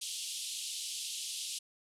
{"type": "band-pass noise", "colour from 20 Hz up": "pink", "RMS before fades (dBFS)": -40, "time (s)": [0.01, 1.59], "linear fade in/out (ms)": 10, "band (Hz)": [2900, 11000], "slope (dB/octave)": 48, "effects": []}